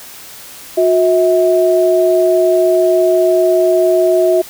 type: tone pair together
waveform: sine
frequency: 362.6 / 646 Hz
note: F#4 / E5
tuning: -35 / -35 cents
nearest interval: minor seventh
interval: 1000 cents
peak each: -11 dBFS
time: 0.77-4.42 s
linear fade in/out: 10 ms
effects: white hiss -34 dBFS RMS until 4.49 s